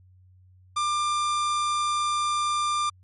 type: tone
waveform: 45% pulse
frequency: 1192 Hz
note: D6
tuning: 25 cents sharp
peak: -23 dBFS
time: 0.76-2.9 s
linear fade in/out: 10 ms
effects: added 92 Hz sine -52 dBFS peak until 3.03 s + MP3 48 kbps